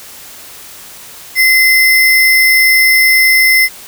sine tone with sample-and-hold, 2059 Hz, C7, 28 cents flat, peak -5 dBFS, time 1.35-3.69 s, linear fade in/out 50 ms, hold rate 7350 Hz, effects white hiss -33 dBFS RMS until 3.87 s

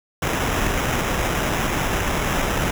pink noise with sample-and-hold, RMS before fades -22 dBFS, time 0.22-2.71 s, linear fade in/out 5 ms, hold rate 4410 Hz, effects none

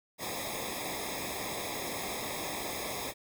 pink noise with comb filter, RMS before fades -37 dBFS, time 0.18-3.14 s, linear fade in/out 50 ms, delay 0.68 ms, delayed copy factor -0.95, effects none

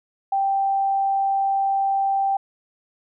sine tone, 784 Hz, G5, in tune, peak -18 dBFS, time 0.32-2.37 s, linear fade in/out 5 ms, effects none

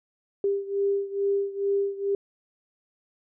sine beating tone pair, 397.6 / 399.9 Hz, G4 / G4, +25 / +35 cents, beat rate 2.3 Hz, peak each -25 / -28 dBFS, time 0.44-2.15 s, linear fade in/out 2 ms, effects none

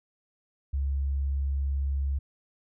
sine tone, 69 Hz, C#2, 7 cents flat, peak -25 dBFS, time 0.73-2.19 s, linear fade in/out 10 ms, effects none

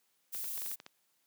violet noise, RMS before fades -39 dBFS, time 0.32-0.76 s, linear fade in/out 20 ms
clicks, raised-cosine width 0.2 ms, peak -30 dBFS, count 8, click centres 0.348 / 0.443 / 0.577 / 0.619 / 0.662 / 0.715 / 0.801 / 0.864 s
effects white hiss -75 dBFS RMS until 1.26 s + high-pass 150 Hz 12 dB/octave

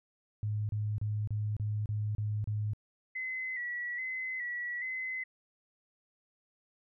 sine tone bursts, 105.7 Hz, G#2, 31 cents sharp, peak -30 dBFS, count 8, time 0.43-2.734 s, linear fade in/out 0 ms, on 260 ms, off 32 ms
sine tone with vibrato, 1989 Hz, B6, 12 cents sharp, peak -34 dBFS, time 3.15-5.24 s, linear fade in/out 10 ms, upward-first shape square, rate 1.2 Hz, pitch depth 45 cents each way
effects none

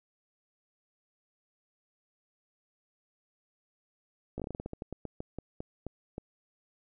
slowing click train, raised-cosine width 2 ms, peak -24 dBFS, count 18, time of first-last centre 4.38-6.181 s, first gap 17 ms, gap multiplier 1.2, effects none

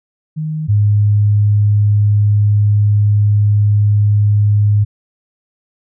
sine tone pair in turn, 155.56 / 103.82 Hz, D#3 / G#2, 0 / 0 cents, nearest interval perfect fifth, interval 700 cents, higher first, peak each -17 / -8 dBFS, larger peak second, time 0.36-0.68 / 0.68-4.85 s, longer second, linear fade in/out 20 ms, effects none

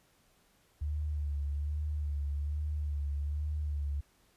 sine tone with vibrato, 73.42 Hz, D2, in tune, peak -31 dBFS, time 0.81-4.01 s, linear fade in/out 10 ms, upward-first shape sine, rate 1.2 Hz, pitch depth 47 cents each way, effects pink hiss -68 dBFS RMS until 4.36 s + resampled to 32000 Hz

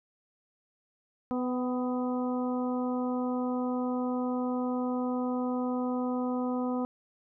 harmonic tone with a mistuned harmonic, 250 Hz, B3, 21 cents sharp, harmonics 1 / 2 / 3 / 4 / 5, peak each -29 / -35 / -39 / -41 / -43 dBFS, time 1.31-6.85 s, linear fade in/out 0 ms, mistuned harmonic 3, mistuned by +18 cents, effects none

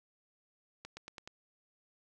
accelerating click train, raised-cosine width 0.2 ms, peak -28 dBFS, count 5, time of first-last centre 0.85-1.275 s, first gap 120 ms, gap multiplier 0.92, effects none

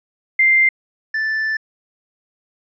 sine / triangle tone pair in turn, 2093 / 1760 Hz, C7 / A6, 0 / 0 cents, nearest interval minor third, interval 300 cents, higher first, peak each -10 / -16 dBFS, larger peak first, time 0.39-0.69 / 1.14-1.57 s, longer second, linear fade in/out 5 ms, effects resampled to 16000 Hz

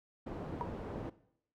white low-pass noise, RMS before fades -42 dBFS, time 0.26-1.1 s, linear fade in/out 10 ms, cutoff 470 Hz, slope 12 dB/octave
sine tone with exponential decay, 958 Hz, A#5, 47 cents sharp, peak -30 dBFS, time 0.61-0.69 s, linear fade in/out 0 ms, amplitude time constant 17 ms
effects noise-tail reverb RT60 0.7 s tail -18 dB re dry

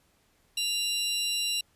35% pulse tone pair together, 2793 / 3954 Hz, F7 / B7, -1 / +1 cents, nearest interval tritone, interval 602 cents, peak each -28 dBFS, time 0.57-1.61 s, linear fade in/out 5 ms, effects pink hiss -67 dBFS RMS until 1.75 s + resampled to 32000 Hz

